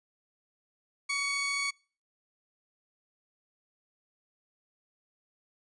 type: tone pair together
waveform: sawtooth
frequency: 1133.2 / 2232 Hz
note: C#6 / C#7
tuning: +38 / +11 cents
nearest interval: octave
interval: 1173 cents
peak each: -34 / -26 dBFS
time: 1.09-1.71 s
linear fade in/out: 10 ms
effects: noise-tail reverb RT60 0.4 s tail -26 dB re dry + resampled to 22050 Hz